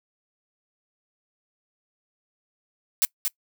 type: noise with echo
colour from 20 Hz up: blue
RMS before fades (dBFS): -20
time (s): 3.02-3.05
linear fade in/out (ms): 0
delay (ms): 230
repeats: 1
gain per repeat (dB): -5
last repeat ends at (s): 3.28
effects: noise-tail reverb RT60 0.1 s tail -24 dB re dry